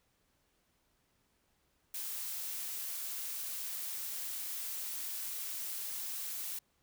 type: noise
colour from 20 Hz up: blue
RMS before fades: -40 dBFS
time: 1.94-6.59 s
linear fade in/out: 5 ms
effects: pink hiss -75 dBFS RMS until 6.82 s